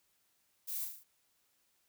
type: noise with echo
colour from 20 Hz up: violet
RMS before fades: -40 dBFS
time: 0.67-0.86 s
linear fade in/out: 20 ms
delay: 36 ms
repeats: 5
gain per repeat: -4 dB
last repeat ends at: 1.04 s
effects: white hiss -75 dBFS RMS until 1.88 s